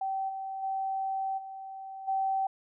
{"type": "tone with level steps", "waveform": "sine", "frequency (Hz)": 772, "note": "G5", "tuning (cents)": -27, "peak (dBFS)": [-29, -34, -29, -39, -26], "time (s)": [0.01, 2.47], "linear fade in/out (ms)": 5, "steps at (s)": [0.28, 0.62, 1.37, 2.07], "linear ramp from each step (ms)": 20, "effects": []}